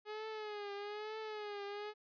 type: tone with vibrato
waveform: sawtooth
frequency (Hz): 420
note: G#4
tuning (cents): +19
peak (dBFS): -38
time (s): 0.05-1.94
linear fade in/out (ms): 50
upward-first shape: triangle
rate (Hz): 1.1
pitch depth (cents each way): 82
effects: resampled to 11025 Hz